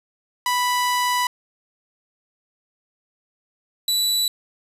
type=tone pair in turn; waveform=sawtooth; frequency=987.8 / 3951 Hz; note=B5 / B7; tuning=0 / 0 cents; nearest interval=2 octaves; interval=2400 cents; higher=second; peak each=-15 dBFS; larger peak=neither; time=0.46-1.27 / 3.88-4.28 s; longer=first; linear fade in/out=2 ms; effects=resampled to 32000 Hz + 7-bit